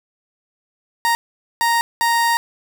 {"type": "tone bursts at uneven times", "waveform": "30% pulse", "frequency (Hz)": 932.3, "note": "A#5", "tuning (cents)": 0, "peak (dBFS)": -12, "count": 3, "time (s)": [[1.05, 1.15], [1.61, 1.81], [2.01, 2.37]], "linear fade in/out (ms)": 0, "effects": []}